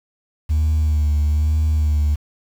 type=tone with vibrato; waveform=sine; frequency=76 Hz; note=D#2; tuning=40 cents flat; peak=-12 dBFS; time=0.49-2.16 s; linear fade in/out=20 ms; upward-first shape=sine; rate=1.1 Hz; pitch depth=40 cents each way; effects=tanh soft clip ceiling -13 dBFS + 7-bit